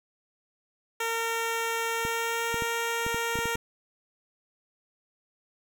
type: tone with pitch glide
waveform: 10% pulse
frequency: 458.1 to 463.7 Hz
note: A#4 to A#4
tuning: -30 to -9 cents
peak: -19 dBFS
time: 1-3.56 s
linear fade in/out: 5 ms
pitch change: +21 cents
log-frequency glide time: 1.93-2.61 s
type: clicks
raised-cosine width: 3 ms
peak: -22 dBFS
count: 9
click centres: 2.051 / 2.543 / 2.622 / 3.065 / 3.145 / 3.356 / 3.389 / 3.456 / 3.554 s
effects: none